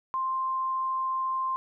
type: tone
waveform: sine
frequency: 1049 Hz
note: C6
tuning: 4 cents sharp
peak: -26 dBFS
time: 0.14-1.56 s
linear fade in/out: 0 ms
effects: none